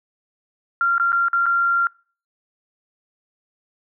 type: tone with dropouts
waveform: sine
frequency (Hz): 1383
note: F6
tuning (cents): -17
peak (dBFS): -15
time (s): 0.81-1.87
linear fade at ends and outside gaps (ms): 1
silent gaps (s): 0.981-0.998 / 1.12-1.128 / 1.284-1.331 / 1.458-1.464
effects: noise-tail reverb RT60 0.4 s tail -26 dB re dry